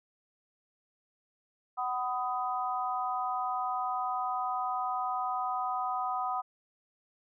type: harmonic tone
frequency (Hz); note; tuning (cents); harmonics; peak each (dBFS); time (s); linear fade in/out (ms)
250; B3; +21; 3 / 4 / 5; -33 / -36 / -34; 1.77-6.42; 20
effects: none